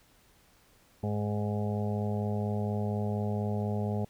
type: harmonic tone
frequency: 104.2 Hz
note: G#2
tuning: 6 cents sharp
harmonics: 1 / 2 / 4 / 5 / 6 / 7 / 8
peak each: -31 / -33 / -38 / -42 / -42 / -43 / -45 dBFS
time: 1.03-4.05 s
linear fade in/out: 5 ms
effects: pink hiss -63 dBFS RMS until 4.09 s